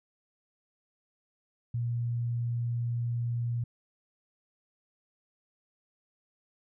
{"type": "tone", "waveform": "sine", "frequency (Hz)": 118.8, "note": "A#2", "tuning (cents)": 33, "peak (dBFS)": -28, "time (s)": [1.74, 3.64], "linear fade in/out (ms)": 5, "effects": []}